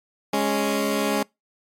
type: tone pair together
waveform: 15% pulse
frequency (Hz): 207.7 / 277.2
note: G#3 / C#4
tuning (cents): 0 / 0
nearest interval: perfect fourth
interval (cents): 500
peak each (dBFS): -17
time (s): 0.33-1.23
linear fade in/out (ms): 5
effects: noise-tail reverb RT60 0.2 s tail -25 dB re dry + MP3 64 kbps